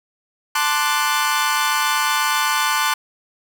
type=chord; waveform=sawtooth; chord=D dominant seventh; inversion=second; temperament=equal; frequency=880 / 1046.5 / 1174.7 / 1480 Hz; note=A5 / C6 / D6 / F#6; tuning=0 / 0 / 0 / 0 cents; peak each=-19 dBFS; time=0.55-2.94 s; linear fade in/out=5 ms; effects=none